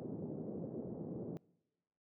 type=band-pass noise; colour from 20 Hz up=pink; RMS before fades=-44 dBFS; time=0-1.37 s; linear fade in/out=0 ms; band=140 to 490 Hz; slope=24 dB/octave; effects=noise-tail reverb RT60 1.0 s tail -24 dB re dry